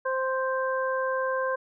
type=harmonic tone; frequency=523.3 Hz; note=C5; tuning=in tune; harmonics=1 / 2 / 3; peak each=-27 / -30 / -32 dBFS; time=0.05-1.56 s; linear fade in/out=10 ms; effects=none